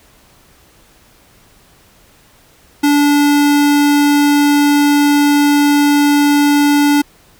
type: tone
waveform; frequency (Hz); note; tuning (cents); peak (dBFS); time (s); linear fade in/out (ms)
square; 289.7; D4; -24; -9; 2.83-7.02; 10
effects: pink hiss -48 dBFS RMS until 7.39 s